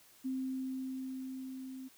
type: tone with level ramp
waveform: sine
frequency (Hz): 261.6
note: C4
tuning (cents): 0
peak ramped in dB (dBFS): -33 to -43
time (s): 0.24-1.89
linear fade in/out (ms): 20
effects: white hiss -62 dBFS RMS until 1.97 s